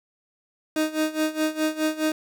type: tone with tremolo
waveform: 30% pulse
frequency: 311.1 Hz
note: D#4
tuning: in tune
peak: -17 dBFS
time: 0.76-2.12 s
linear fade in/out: 2 ms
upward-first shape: sine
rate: 4.8 Hz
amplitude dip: 85%
effects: none